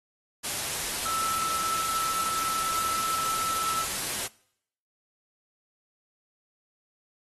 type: tone in noise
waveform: sine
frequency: 1317 Hz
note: E6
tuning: 2 cents flat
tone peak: -28 dBFS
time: 1.05-3.85 s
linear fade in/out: 20 ms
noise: white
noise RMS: -31 dBFS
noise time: 0.43-4.28 s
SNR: 0 dB
effects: noise-tail reverb RT60 0.7 s tail -23 dB re dry + AAC 32 kbps